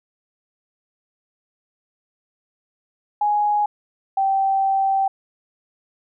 sine tone pair in turn, 832 / 777.6 Hz, G#5 / G5, +3 / -14 cents, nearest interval minor second, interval 117 cents, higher first, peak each -16 dBFS, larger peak neither, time 3.21-3.66 / 4.17-5.08 s, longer second, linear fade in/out 5 ms, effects none

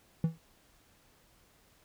triangle tone with exponential decay, 162.8 Hz, E3, 21 cents flat, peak -20 dBFS, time 0.24-0.38 s, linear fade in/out 2 ms, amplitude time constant 30 ms, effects pink hiss -65 dBFS RMS until 1.84 s

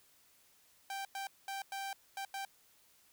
sawtooth tone bursts at uneven times, 784 Hz, G5, in tune, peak -35 dBFS, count 6, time 0.9-1.05 / 1.15-1.27 / 1.48-1.62 / 1.72-1.93 / 2.17-2.25 / 2.34-2.45 s, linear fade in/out 2 ms, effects white hiss -67 dBFS RMS until 3.12 s

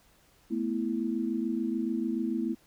sine chord, A suspended second, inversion none, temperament equal, 220 / 246.9 / 329.6 Hz, A3 / B3 / E4, 0 / 0 / 0 cents, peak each -32 dBFS, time 0.5-2.55 s, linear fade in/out 20 ms, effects pink hiss -63 dBFS RMS until 2.66 s

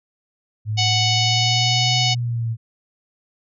sine exponential two-way sweep, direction up then down, 106.8 to 125.1 to 112.8 Hz, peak -20 dBFS, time 0.65-2.57 s, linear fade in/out 50 ms, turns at 1.99 s
harmonic tone, 740 Hz, F#5, in tune, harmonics 1 / 3 / 4 / 5 / 6 / 7 / 8 / 9, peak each -25 / -26 / -22 / -25 / -25 / -25 / -32 / -31 dBFS, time 0.77-2.15 s, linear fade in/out 20 ms
effects none

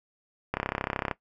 click train, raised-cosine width 0.5 ms, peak -12 dBFS, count 20, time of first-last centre 0.54-1.112 s, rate 33.2 Hz, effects noise-tail reverb RT60 0.1 s tail -17 dB re dry

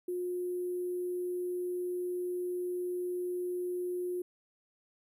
sine tone with sample-and-hold, 358 Hz, F4, 43 cents sharp, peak -32 dBFS, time 0.08-4.22 s, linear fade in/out 5 ms, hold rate 11025 Hz, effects none

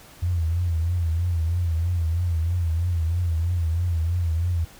sine tone with vibrato, 84.7 Hz, E2, 48 cents sharp, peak -20 dBFS, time 0.22-4.65 s, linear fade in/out 10 ms, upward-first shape triangle, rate 3.1 Hz, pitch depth 110 cents each way, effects pink hiss -48 dBFS RMS until 4.79 s

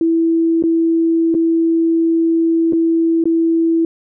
sine tone with dropouts, 329.6 Hz, E4, in tune, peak -11 dBFS, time 0.01-3.85 s, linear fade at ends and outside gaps 2 ms, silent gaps 0.625-0.637 / 1.343-1.349 / 2.725-2.732 / 3.24-3.255 s, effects none

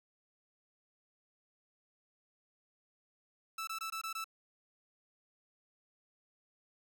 sawtooth tone bursts, 1318.5 Hz, E6, in tune, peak -34 dBFS, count 6, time 3.58-4.243 s, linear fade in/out 5 ms, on 93 ms, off 21 ms, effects none

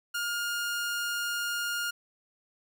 sawtooth tone, 1416 Hz, F6, 23 cents sharp, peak -26 dBFS, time 0.14-1.91 s, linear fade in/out 10 ms, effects none

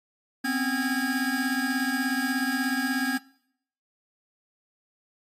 square tone cluster, 252.5 / 269.1 / 1634 Hz, B3 / C4 / G#6, +39 / +49 / -29 cents, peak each -30 dBFS, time 0.44-3.18 s, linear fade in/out 10 ms, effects noise-tail reverb RT60 0.7 s tail -22 dB re dry + AAC 48 kbps

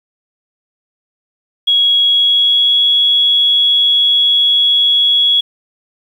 sine tone with pitch glide, 3322 to 3349 Hz, G#7 to G#7, 0 to +14 cents, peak -8 dBFS, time 1.67-5.41 s, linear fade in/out 10 ms, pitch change +14 cents, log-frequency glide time 2.02-2.83 s, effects 7-bit

